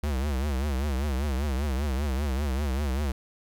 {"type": "tone with vibrato", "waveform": "square", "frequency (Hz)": 69.3, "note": "C#2", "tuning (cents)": 0, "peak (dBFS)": -26, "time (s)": [0.03, 3.12], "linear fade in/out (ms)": 5, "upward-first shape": "triangle", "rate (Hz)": 5.1, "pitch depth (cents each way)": 180, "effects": ["10-bit"]}